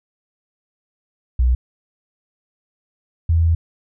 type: tone pair in turn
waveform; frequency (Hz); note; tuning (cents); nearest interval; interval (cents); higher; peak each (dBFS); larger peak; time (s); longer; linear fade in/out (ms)
sine; 61.74 / 82.7; B1 / E2; 0 / +6; perfect fourth; 506; second; -12; neither; 1.39-1.55 / 3.29-3.55; second; 5
effects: none